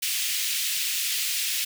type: high-pass noise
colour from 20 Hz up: pink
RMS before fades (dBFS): -27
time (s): 0.02-1.65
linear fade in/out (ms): 10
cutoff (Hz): 2400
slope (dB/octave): 24
effects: none